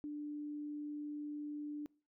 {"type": "tone", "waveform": "sine", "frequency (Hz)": 295.7, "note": "D4", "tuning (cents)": 12, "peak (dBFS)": -40, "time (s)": [0.04, 1.86], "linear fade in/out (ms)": 0, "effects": ["noise-tail reverb RT60 0.4 s tail -24 dB re dry"]}